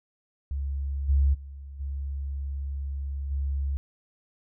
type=tone with level steps; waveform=sine; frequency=69.3 Hz; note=C#2; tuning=in tune; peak=-27 / -18 / -38 / -29 / -25 dBFS; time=0.51-3.77 s; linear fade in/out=0 ms; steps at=1.08 / 1.33 / 1.79 / 3.3 s; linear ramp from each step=20 ms; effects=none